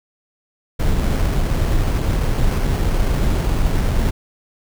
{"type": "noise with sample-and-hold", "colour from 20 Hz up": "brown", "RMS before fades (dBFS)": -17, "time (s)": [0.79, 4.11], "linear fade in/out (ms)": 10, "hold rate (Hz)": 3675, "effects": []}